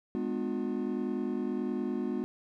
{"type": "chord", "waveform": "triangle", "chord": "G# diminished seventh", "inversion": "none", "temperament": "just", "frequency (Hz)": [207.7, 249.2, 299, 358.8], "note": ["G#3", "B3", "D4", "F4"], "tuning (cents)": [0, 16, 31, 47], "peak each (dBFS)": [-34, -32, -36, -34], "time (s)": [0.15, 2.24], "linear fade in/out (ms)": 0, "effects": []}